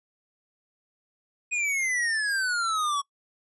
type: exponential sweep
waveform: square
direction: down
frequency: 2500 to 1115 Hz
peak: -25 dBFS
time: 1.51-3.02 s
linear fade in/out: 20 ms
effects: noise-tail reverb RT60 0.1 s tail -23 dB re dry + resampled to 24000 Hz